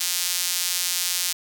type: tone with high-pass filter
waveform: sawtooth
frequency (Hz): 177.6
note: F3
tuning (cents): +29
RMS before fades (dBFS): -25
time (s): 0-1.33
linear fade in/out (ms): 10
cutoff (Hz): 4700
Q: 0.8
effects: none